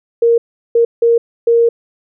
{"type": "tone bursts at uneven times", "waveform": "sine", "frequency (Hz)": 466.2, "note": "A#4", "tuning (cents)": 0, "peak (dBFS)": -7, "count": 4, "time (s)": [[0.22, 0.38], [0.75, 0.85], [1.02, 1.18], [1.47, 1.69]], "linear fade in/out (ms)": 5, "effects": []}